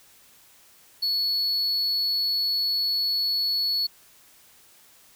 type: tone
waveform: triangle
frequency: 4400 Hz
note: C#8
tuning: 14 cents flat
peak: -21 dBFS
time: 1.02-3.87 s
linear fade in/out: 10 ms
effects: white hiss -55 dBFS RMS until 5.15 s